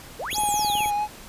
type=exponential two-way sweep; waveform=sine; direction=up then down; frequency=403.1 to 10920 to 2189 Hz; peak=-28 dBFS; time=0.19-0.86 s; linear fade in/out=10 ms; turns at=0.41 s
type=tone; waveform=5% pulse; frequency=3322 Hz; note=G#7; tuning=in tune; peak=-20 dBFS; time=0.3-0.91 s; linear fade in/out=20 ms
type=click train; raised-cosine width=2 ms; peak=-23 dBFS; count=11; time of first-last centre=0.33-0.859 s; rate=18.9 Hz
type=tone with vibrato; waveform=triangle; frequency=833 Hz; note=G#5; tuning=5 cents sharp; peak=-20 dBFS; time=0.34-1.08 s; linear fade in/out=50 ms; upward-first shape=triangle; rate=4.6 Hz; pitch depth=28 cents each way
effects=pink hiss -43 dBFS RMS until 1.28 s + resampled to 32000 Hz